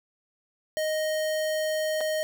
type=tone with dropouts; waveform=square; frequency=622.3 Hz; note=D#5; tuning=in tune; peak=-26 dBFS; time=0.77-2.23 s; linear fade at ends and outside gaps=0 ms; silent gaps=2.007-2.011 s; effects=none